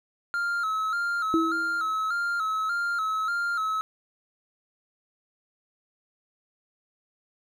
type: tone with vibrato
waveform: triangle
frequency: 1343 Hz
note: E6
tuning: 32 cents sharp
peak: -23 dBFS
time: 0.34-3.81 s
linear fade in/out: 0 ms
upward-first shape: square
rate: 1.7 Hz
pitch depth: 69 cents each way
type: tone with exponential decay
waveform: sine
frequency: 327.1 Hz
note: E4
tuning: 13 cents flat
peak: -18 dBFS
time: 1.34-1.94 s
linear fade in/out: 0 ms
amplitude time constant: 130 ms
effects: none